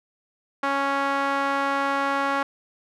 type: tone with band-pass filter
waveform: sawtooth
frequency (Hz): 277.2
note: C#4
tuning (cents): 0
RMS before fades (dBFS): -24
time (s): 0.63-2.43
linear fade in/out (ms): 5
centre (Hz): 1200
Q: 1.6
effects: none